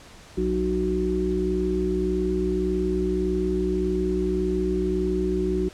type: harmonic tone with a mistuned harmonic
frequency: 61.74 Hz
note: B1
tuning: in tune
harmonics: 1 / 3 / 5 / 6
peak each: -29 / -28 / -29 / -24 dBFS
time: 0.37-5.69 s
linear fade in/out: 10 ms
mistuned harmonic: 1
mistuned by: -56 cents
effects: pink hiss -47 dBFS RMS until 5.73 s + low-pass 8000 Hz 12 dB/octave